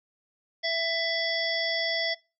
harmonic tone with a mistuned harmonic, 664 Hz, E5, 12 cents sharp, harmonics 1 / 3 / 5 / 7 / 8, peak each -31 / -30 / -32 / -34 / -33 dBFS, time 0.63-2.15 s, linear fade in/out 20 ms, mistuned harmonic 5, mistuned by +27 cents, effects noise-tail reverb RT60 0.3 s tail -24 dB re dry

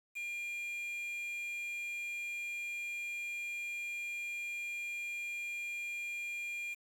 triangle tone with quantisation, 2400 Hz, D7, 37 cents sharp, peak -36 dBFS, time 0.15-6.75 s, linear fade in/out 20 ms, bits 9, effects none

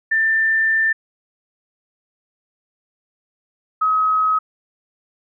sine tone pair in turn, 1784 / 1272.8 Hz, A6 / D#6, +23 / +39 cents, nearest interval tritone, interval 584 cents, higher first, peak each -14 dBFS, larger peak neither, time 0.11-0.93 / 3.81-4.39 s, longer first, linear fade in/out 10 ms, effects none

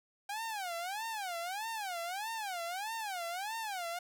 sawtooth tone with vibrato, 784 Hz, G5, in tune, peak -33 dBFS, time 0.29-3.99 s, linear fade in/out 5 ms, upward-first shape sine, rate 1.6 Hz, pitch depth 260 cents each way, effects none

